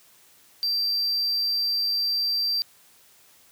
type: tone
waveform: triangle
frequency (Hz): 4699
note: D8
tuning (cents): 0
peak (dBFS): -21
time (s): 0.63-2.62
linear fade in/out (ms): 0
effects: white hiss -56 dBFS RMS until 3.51 s + high-pass 60 Hz 12 dB/octave